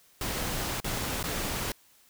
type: noise with dropouts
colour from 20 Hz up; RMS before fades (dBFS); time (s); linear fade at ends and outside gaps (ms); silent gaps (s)
pink; -32; 0.21-1.72; 2; 0.803-0.843 / 1.229-1.239
effects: white hiss -61 dBFS RMS until 2.09 s